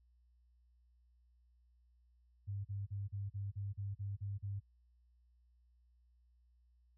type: tone bursts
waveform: sine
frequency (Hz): 100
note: G2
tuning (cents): +35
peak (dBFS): -38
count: 10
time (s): 2.47-4.603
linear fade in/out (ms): 20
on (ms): 180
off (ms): 37
effects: added 60 Hz sine -67 dBFS peak until 6.97 s